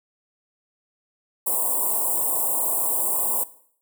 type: band-stop noise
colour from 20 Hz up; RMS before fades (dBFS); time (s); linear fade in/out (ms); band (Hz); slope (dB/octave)
white; -23; 1.46-3.44; 10; 1100 to 7700; 96
effects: noise-tail reverb RT60 0.6 s tail -17 dB re dry + high-pass 400 Hz 12 dB/octave